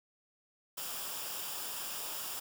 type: noise with comb filter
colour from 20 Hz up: white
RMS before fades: -40 dBFS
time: 0.77-2.4 s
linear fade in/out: 10 ms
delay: 0.48 ms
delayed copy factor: -0.55
effects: none